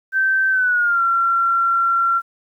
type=tone with pitch glide; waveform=sine; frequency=1551 to 1365.9 Hz; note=G6 to F6; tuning=-19 to -39 cents; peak=-14 dBFS; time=0.12-2.22 s; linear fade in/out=50 ms; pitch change=-220 cents; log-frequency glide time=0.5-1.02 s; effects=9-bit